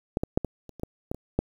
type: clicks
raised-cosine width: 2 ms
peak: -11 / -13 / -7 / -15 / -29 / -30 / -16 / -15 / -24 / -9 dBFS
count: 10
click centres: 0.171 / 0.235 / 0.375 / 0.447 / 0.693 / 0.797 / 0.834 / 1.115 / 1.146 / 1.39 s
effects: 8-bit